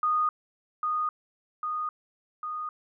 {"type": "tone with echo", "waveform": "sine", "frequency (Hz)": 1234, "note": "D#6", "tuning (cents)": -15, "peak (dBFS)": -22, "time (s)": [0.03, 0.29], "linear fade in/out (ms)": 2, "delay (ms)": 800, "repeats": 3, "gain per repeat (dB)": -3, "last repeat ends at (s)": 2.69, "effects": []}